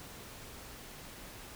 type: silence
effects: pink hiss -49 dBFS RMS until 1.55 s